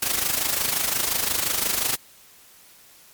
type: noise with amplitude modulation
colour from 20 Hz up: white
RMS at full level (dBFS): -21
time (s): 0.02-1.96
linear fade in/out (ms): 5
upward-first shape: sine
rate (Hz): 25.7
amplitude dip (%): 65
effects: white hiss -51 dBFS RMS until 3.13 s + MP3 96 kbps